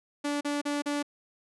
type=tone bursts; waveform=sawtooth; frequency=290 Hz; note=D4; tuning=22 cents flat; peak=-24 dBFS; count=4; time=0.24-1.028 s; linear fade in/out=10 ms; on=170 ms; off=36 ms; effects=resampled to 24000 Hz